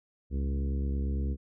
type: harmonic tone with a mistuned harmonic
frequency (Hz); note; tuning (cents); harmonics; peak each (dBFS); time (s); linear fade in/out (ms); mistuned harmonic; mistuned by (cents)
69; C#2; -7; 1 / 2 / 3 / 4 / 5 / 6 / 7; -28 / -40 / -38 / -42 / -46 / -48 / -50; 0.3-1.37; 50; 2; -21
effects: none